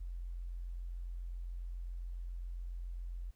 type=tone; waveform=sine; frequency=43.65 Hz; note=F1; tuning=in tune; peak=-39 dBFS; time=0-3.31 s; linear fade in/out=10 ms; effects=pink hiss -75 dBFS RMS until 3.35 s